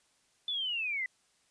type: linear sweep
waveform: sine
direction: down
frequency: 3520 to 1974 Hz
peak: -31 dBFS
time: 0.48-1.06 s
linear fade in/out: 2 ms
effects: white hiss -70 dBFS RMS until 1.5 s + resampled to 22050 Hz